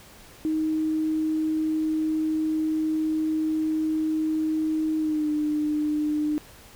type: tone with pitch glide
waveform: sine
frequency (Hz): 313.5 to 301.1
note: D#4 to D4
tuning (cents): +13 to +43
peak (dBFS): -22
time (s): 0.45-6.38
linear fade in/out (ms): 0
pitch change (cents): -70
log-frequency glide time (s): 4.98-5.3
effects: pink hiss -49 dBFS RMS until 6.75 s